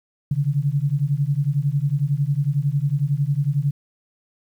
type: beating tone pair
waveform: sine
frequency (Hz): 137 / 148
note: C#3 / D3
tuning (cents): -20 / +14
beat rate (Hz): 11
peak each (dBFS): -21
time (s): 0.31-3.71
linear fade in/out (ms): 5
effects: 9-bit